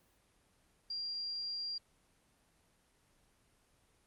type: tone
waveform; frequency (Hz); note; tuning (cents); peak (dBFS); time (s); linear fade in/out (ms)
sine; 4767; D8; +25; -37; 0.9-1.78; 5
effects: pink hiss -71 dBFS RMS until 4.06 s + Opus 24 kbps